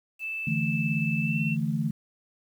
sine tone with pitch glide, 2637 to 2703 Hz, E7 to E7, 0 to +43 cents, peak -30 dBFS, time 0.19-1.57 s, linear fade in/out 50 ms, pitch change +43 cents, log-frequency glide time 1.21-1.44 s
sine chord, D suspended second, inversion none, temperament equal with one note detuned, 146.83 / 164.81 / 220.8 Hz, D3 / E3 / A3, 0 / 0 / +6 cents, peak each -29 dBFS, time 0.47-1.91 s, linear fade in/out 5 ms
effects 9-bit

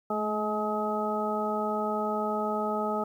harmonic tone with a mistuned harmonic, 211.8 Hz, G#3, 34 cents sharp, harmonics 1 / 2 / 3 / 4 / 6, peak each -33 / -33 / -33 / -33 / -33 dBFS, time 0.1-3.04 s, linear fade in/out 5 ms, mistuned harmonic 1, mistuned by +27 cents, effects 10-bit

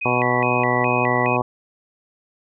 sine tone with vibrato, 2217 Hz, C#7, in tune, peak -23 dBFS, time 0.01-1.37 s, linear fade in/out 10 ms, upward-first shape square, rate 2.4 Hz, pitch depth 210 cents each way
harmonic tone, 123.47 Hz, B2, in tune, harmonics 1 / 2 / 3 / 4 / 5 / 6 / 7 / 8 / 9, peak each -26 / -26 / -26 / -26 / -26 / -26 / -26 / -26 / -26 dBFS, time 0.05-1.42 s, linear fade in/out 5 ms
effects none

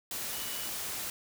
sine tone in noise, 2948 Hz, F#7, 7 cents flat, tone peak -45 dBFS, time 0.33-0.68 s, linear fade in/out 2 ms, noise white, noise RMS -37 dBFS, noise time 0.11-1.1 s, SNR -11 dB, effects none

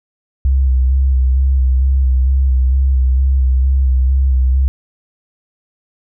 sine tone with vibrato, 65.41 Hz, C2, in tune, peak -9 dBFS, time 0.45-4.68 s, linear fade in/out 0 ms, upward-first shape square, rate 2.2 Hz, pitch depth 31 cents each way, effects none

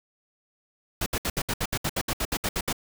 pink noise bursts, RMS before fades -27 dBFS, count 15, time 1.01-2.728 s, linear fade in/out 5 ms, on 52 ms, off 67 ms, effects none

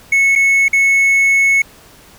triangle tone with dropouts, 2200 Hz, C#7, 14 cents flat, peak -7 dBFS, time 0.12-1.62 s, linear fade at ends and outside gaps 5 ms, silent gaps 0.354-0.358 / 0.683-0.73 s, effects pink hiss -43 dBFS RMS until 2.18 s

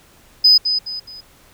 sine tone with echo, 5010 Hz, D#8, 11 cents sharp, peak -6 dBFS, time 0.44-0.58 s, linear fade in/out 10 ms, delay 210 ms, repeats 3, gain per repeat -9 dB, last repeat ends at 1.21 s, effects tanh soft clip ceiling -2 dBFS + pink hiss -50 dBFS RMS until 1.53 s

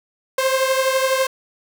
sawtooth beating tone pair, 524 / 536 Hz, C5 / C5, +2 / +42 cents, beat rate 12 Hz, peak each -14 / -18 dBFS, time 0.38-1.27 s, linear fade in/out 5 ms, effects none

